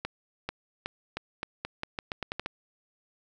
accelerating click train, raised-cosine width 0.3 ms, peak -16 dBFS, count 13, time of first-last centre 0.05-2.461 s, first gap 440 ms, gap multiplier 0.84, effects none

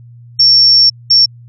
sine tone bursts at uneven times, 5460 Hz, F8, 40 cents flat, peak -4 dBFS, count 2, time 0.39-0.9 / 1.1-1.26 s, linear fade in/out 10 ms, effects added 119 Hz sine -34 dBFS peak until 1.48 s

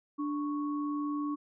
sine tone pair together, 293.7 / 1108.7 Hz, D4 / C#6, 0 / 0 cents, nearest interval octave + major seventh, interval 2300 cents, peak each -31 / -39 dBFS, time 0.18-1.36 s, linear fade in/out 20 ms, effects none

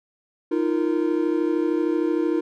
triangle chord, Eb suspended second, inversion none, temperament equal with one note detuned, 311.1 / 344.2 / 466.2 Hz, Eb4 / F4 / Bb4, 0 / -25 / 0 cents, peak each -21 / -21 / -26 dBFS, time 0.51-2.41 s, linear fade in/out 10 ms, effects none

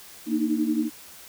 sine tone cluster, 231.7 / 302.6 / 313.8 Hz, A#3 / D#4 / D#4, -10 / -48 / +15 cents, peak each -26 dBFS, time 0.26-0.9 s, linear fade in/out 50 ms, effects white hiss -46 dBFS RMS until 1.28 s

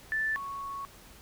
sine tone pair in turn, 1760 / 1108.7 Hz, A6 / C#6, 0 / 0 cents, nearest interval minor sixth, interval 800 cents, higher first, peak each -27 / -35 dBFS, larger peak first, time 0.12-0.36 / 0.36-0.85 s, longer second, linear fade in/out 0 ms, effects added 50 Hz sine -60 dBFS peak until 1.21 s + pink hiss -53 dBFS RMS until 1.21 s

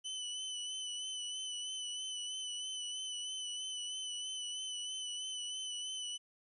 sawtooth tone with vibrato, 3004 Hz, F#7, 26 cents sharp, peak -36 dBFS, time 0.04-6.18 s, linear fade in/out 20 ms, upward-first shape sine, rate 3.1 Hz, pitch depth 32 cents each way, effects resampled to 24000 Hz + 13-bit

